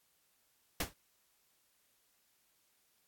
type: noise with exponential decay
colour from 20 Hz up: pink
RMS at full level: -29 dBFS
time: 0.8-0.94 s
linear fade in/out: 5 ms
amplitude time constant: 29 ms
effects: white hiss -74 dBFS RMS until 3.07 s + AAC 64 kbps